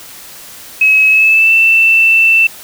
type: tone with pitch glide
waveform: sine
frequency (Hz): 2564 to 2668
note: E7 to E7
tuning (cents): -49 to +20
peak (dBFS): -5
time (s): 0.81-2.47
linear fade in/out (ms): 5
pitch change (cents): +69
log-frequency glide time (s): 1.08-1.53
effects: white hiss -33 dBFS RMS until 2.63 s